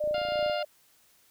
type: tone with tremolo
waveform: sine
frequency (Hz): 601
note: D5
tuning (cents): +40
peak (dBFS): -25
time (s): 0-0.65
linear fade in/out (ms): 10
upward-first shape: sine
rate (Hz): 2.9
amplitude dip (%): 50
type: click train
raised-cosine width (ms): 2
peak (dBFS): -32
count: 14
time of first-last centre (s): 0.04-0.498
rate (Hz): 28.4
type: harmonic tone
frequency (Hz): 702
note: F5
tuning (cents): +9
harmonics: 1 / 2 / 3 / 4 / 5 / 6 / 7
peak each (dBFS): -33 / -38 / -44 / -38 / -47 / -44 / -48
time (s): 0.14-0.63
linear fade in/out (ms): 5
effects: white hiss -63 dBFS RMS until 1.3 s